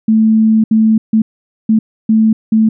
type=tone bursts at uneven times; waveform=sine; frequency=220 Hz; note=A3; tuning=in tune; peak=-6 dBFS; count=6; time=0.08-0.64 / 0.71-0.98 / 1.13-1.22 / 1.69-1.79 / 2.09-2.33 / 2.52-2.69 s; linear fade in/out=5 ms; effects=none

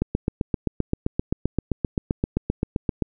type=click train; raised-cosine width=3 ms; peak=-8 dBFS; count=24; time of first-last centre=0.02-3.023 s; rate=7.66 Hz; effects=none

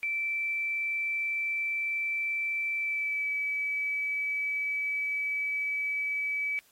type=tone with pitch glide; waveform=sine; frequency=2331 to 2292 Hz; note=D7 to D7; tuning=-14 to -43 cents; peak=-28 dBFS; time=0.03-6.59 s; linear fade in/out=0 ms; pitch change=-29 cents; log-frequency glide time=2.77-3.31 s; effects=white hiss -63 dBFS RMS until 6.71 s + AAC 48 kbps

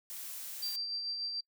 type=noise; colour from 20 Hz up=blue; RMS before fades=-43 dBFS; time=0.1-0.76 s; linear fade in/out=0 ms
type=tone with tremolo; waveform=sine; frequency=4699 Hz; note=D8; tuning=in tune; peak=-33 dBFS; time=0.62-1.41 s; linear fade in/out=10 ms; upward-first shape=sine; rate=6.8 Hz; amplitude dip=35%
effects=noise-tail reverb RT60 0.1 s tail -25 dB re dry

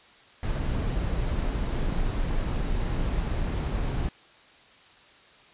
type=noise; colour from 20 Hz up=brown; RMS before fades=-27 dBFS; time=0.43-4.09 s; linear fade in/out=2 ms; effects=white hiss -54 dBFS RMS until 5.53 s + resampled to 8000 Hz

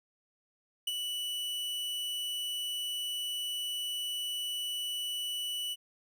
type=tone with ADSR envelope; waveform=45% pulse; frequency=2960 Hz; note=F#7; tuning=in tune; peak=-28 dBFS; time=0.87-5.76 s; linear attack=6 ms; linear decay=30 ms; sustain=-5 dB; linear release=36 ms; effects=none

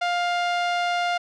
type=tone with low-pass filter; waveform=sawtooth; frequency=703 Hz; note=F5; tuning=11 cents sharp; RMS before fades=-24 dBFS; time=0.01-1.18 s; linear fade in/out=10 ms; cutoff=3800 Hz; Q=0.89; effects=none

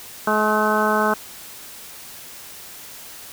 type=harmonic tone with a mistuned harmonic; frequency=213.3 Hz; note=G#3; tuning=46 cents sharp; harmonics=1 / 2 / 3 / 4 / 5 / 6 / 7; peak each=-24 / -24 / -24 / -24 / -24 / -24 / -24 dBFS; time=0.27-1.14 s; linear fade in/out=5 ms; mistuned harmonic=7; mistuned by=+27 cents; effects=white hiss -39 dBFS RMS until 3.32 s

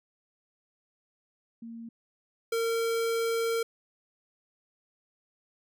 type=tone pair in turn; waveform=sine / square; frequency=230.1 / 458.1 Hz; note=A#3 / A#4; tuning=-22 / -30 cents; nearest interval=octave; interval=1192 cents; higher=second; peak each=-39 / -27 dBFS; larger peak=second; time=1.62-1.89 / 2.52-3.63 s; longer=second; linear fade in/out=5 ms; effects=none

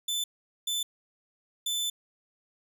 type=tone bursts at uneven times; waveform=sawtooth; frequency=3520 Hz; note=A7; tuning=in tune; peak=-25 dBFS; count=3; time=0.08-0.24 / 0.67-0.83 / 1.66-1.9 s; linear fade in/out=5 ms; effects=none

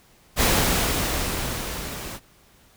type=noise with level ramp; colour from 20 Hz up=pink; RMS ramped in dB=-18 to -35 dBFS; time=0.36-2.2 s; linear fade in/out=50 ms; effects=pink hiss -56 dBFS RMS until 2.76 s

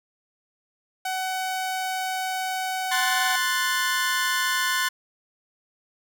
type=tone; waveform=sawtooth; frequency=751 Hz; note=F#5; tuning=26 cents sharp; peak=-22 dBFS; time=1.05-3.36 s; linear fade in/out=5 ms
type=chord; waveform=sawtooth; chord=F# diminished; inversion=second; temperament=equal; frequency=1046.5 / 1480 / 1760 Hz; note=C6 / F#6 / A6; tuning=0 / 0 / 0 cents; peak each=-23 dBFS; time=2.91-4.89 s; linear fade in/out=10 ms
effects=none

